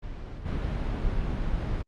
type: noise with level steps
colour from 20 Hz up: brown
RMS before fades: -38 / -28 dBFS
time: 0.02-1.83 s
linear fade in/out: 20 ms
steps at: 0.45 s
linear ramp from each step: 20 ms
effects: low-pass 4000 Hz 12 dB/octave + Opus 48 kbps